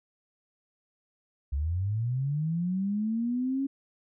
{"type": "linear sweep", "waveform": "sine", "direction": "up", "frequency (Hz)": [65.7, 277.2], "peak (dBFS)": -26, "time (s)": [1.52, 3.67], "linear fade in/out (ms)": 10, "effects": []}